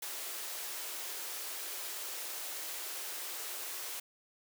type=high-pass noise; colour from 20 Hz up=white; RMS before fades=-41 dBFS; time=0.02-4 s; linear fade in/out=5 ms; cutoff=320 Hz; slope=48 dB/octave; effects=none